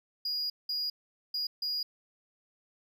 triangle tone bursts at uneven times, 4877 Hz, D#8, 35 cents flat, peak -29 dBFS, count 4, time 0.25-0.5 / 0.69-0.9 / 1.34-1.47 / 1.62-1.83 s, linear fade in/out 5 ms, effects none

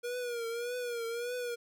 square tone with vibrato, 477.1 Hz, A#4, 40 cents sharp, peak -35 dBFS, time 0.03-1.56 s, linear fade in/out 20 ms, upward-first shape triangle, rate 1.7 Hz, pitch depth 80 cents each way, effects none

